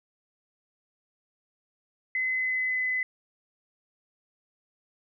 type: tone with pitch glide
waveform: sine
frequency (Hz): 2037 to 2018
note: C7 to B6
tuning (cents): -47 to +37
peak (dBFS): -25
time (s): 2.15-3.03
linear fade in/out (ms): 2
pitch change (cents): -16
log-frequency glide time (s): 2.29-2.82
effects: none